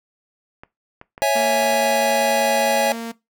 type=clicks; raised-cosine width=0.5 ms; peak=-23 dBFS; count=6; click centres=0.635 / 1.014 / 1.179 / 1.228 / 1.631 / 1.734 s
type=chord; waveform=square; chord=C# minor; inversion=none; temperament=equal; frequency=554.4 / 659.3 / 830.6 Hz; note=C#5 / E5 / G#5; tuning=0 / 0 / 0 cents; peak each=-21 dBFS; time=1.22-2.92 s; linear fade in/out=0 ms
type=tone; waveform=sawtooth; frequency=230 Hz; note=A#3; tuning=23 cents flat; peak=-23 dBFS; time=1.35-3.12 s; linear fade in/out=10 ms
effects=noise-tail reverb RT60 0.2 s tail -19 dB re dry